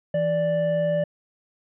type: tone pair together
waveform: triangle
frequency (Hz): 164.81 / 587.3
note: E3 / D5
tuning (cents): 0 / 0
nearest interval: octave + minor seventh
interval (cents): 2200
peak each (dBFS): -25 / -19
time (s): 0.14-1.04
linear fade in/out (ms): 5
effects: resampled to 8000 Hz